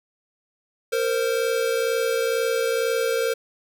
square tone pair together, 461.2 / 523.3 Hz, A#4 / C5, -19 / 0 cents, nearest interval major second, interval 219 cents, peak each -23 / -26 dBFS, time 0.92-3.34 s, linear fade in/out 10 ms, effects none

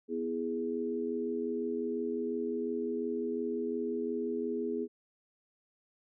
sine chord, E major, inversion second, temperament equal, 246.9 / 329.6 / 415.3 Hz, B3 / E4 / G#4, 0 / 0 / 0 cents, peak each -36 / -38 / -34 dBFS, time 0.08-4.88 s, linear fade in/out 50 ms, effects none

